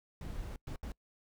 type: noise bursts at uneven times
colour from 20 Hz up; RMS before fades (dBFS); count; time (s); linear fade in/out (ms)
brown; -41; 3; 0.21-0.56 / 0.67-0.76 / 0.83-0.92; 2
effects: noise-tail reverb RT60 0.1 s tail -24 dB re dry